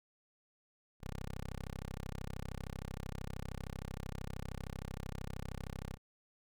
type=tone; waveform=10% pulse; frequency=33 Hz; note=C1; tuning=16 cents sharp; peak=-33 dBFS; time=1-5.98 s; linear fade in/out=50 ms; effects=none